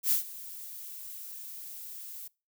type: noise with ADSR envelope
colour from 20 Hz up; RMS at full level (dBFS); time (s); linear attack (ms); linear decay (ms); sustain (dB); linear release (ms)
violet; -24; 0.03-2.28; 81; 120; -19; 9
effects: noise-tail reverb RT60 0.3 s tail -24 dB re dry